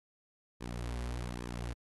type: tone with flanger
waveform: sawtooth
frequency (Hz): 60.1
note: B1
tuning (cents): -46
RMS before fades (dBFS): -39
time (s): 0.6-1.74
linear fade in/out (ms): 20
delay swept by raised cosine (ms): 1.4 to 6.5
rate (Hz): 1.2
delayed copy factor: -0.7
effects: AAC 32 kbps